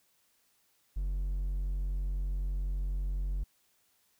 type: tone with hard clipping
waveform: triangle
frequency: 46 Hz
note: F#1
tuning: 9 cents flat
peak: -31 dBFS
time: 0.96-3.44 s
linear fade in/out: 10 ms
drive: 6 dB
effects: white hiss -71 dBFS RMS until 4.19 s